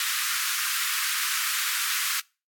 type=high-pass noise; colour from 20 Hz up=pink; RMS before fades=-27 dBFS; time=0-2.2 s; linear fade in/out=2 ms; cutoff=1200 Hz; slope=48 dB/octave; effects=noise-tail reverb RT60 0.3 s tail -24 dB re dry + AAC 64 kbps